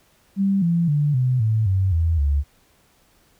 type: tone with pitch steps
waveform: sine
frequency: 196 / 169.65 / 146.83 / 127.09 / 110 / 95.21 / 82.41 / 71.33 Hz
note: G3 / F3 / D3 / C3 / A2 / G2 / E2 / D2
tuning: 0 / -50 / 0 / -50 / 0 / -50 / 0 / -50 cents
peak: -16 dBFS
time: 0.36-2.44 s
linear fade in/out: 50 ms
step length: 260 ms
effects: pink hiss -59 dBFS RMS until 3.39 s